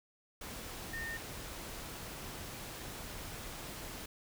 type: tone in noise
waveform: sine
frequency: 1826 Hz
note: A#6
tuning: 36 cents flat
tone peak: -39 dBFS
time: 0.93-1.17 s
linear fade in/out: 5 ms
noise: pink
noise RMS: -45 dBFS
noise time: 0.41-4.06 s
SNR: +3 dB
effects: none